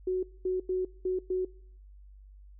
sine tone bursts at uneven times, 370 Hz, F#4, in tune, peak -26 dBFS, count 5, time 0.07-0.23 / 0.45-0.6 / 0.69-0.85 / 1.05-1.19 / 1.3-1.45 s, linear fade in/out 5 ms, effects noise-tail reverb RT60 0.6 s tail -22 dB re dry + added 49 Hz sine -49 dBFS peak until 2.59 s

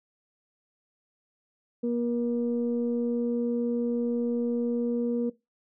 sine tone pair together, 238.4 / 476.5 Hz, A#3 / A#4, +39 / +38 cents, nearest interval octave, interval 1199 cents, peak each -26 / -29 dBFS, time 1.83-5.3 s, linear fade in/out 10 ms, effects noise-tail reverb RT60 0.2 s tail -18 dB re dry + tanh soft clip ceiling -17 dBFS

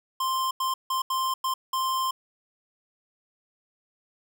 square tone bursts at uneven times, 1048 Hz, C6, 2 cents sharp, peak -25 dBFS, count 6, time 0.2-0.51 / 0.6-0.74 / 0.9-1.02 / 1.1-1.34 / 1.44-1.54 / 1.73-2.11 s, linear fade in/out 5 ms, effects 11-bit

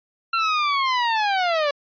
sawtooth linear sweep, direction down, 1367 to 562 Hz, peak -15 dBFS, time 0.33-1.71 s, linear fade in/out 5 ms, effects resampled to 11025 Hz

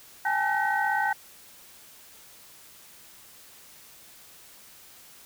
sine tone cluster, 800 / 857 / 894 / 1522 / 1895 Hz, G5 / A5 / A5 / F#6 / A#6, +35 / -46 / +27 / +48 / +28 cents, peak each -28 / -28 / -36 / -27 / -32 dBFS, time 0.25-1.13 s, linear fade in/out 5 ms, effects tanh soft clip ceiling -13 dBFS + white hiss -51 dBFS RMS until 5.25 s

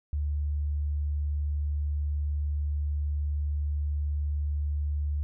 sine tone, 73.42 Hz, D2, in tune, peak -26 dBFS, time 0.13-5.23 s, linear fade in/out 0 ms, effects none

